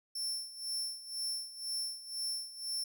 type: tone with tremolo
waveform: sawtooth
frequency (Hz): 5380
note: E8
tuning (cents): +34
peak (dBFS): -31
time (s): 0.15-2.84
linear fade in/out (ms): 5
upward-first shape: sine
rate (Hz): 2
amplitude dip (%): 80
effects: none